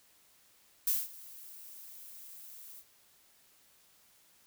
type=noise with ADSR envelope; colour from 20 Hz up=violet; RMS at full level=-28 dBFS; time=0.87-2.84 s; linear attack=6 ms; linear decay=200 ms; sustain=-22 dB; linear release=57 ms; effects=white hiss -65 dBFS RMS until 4.46 s